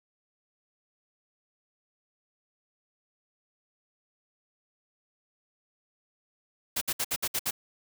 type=noise bursts; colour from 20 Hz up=white; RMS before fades=-29 dBFS; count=7; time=6.76-7.51 s; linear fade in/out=10 ms; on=54 ms; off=62 ms; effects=none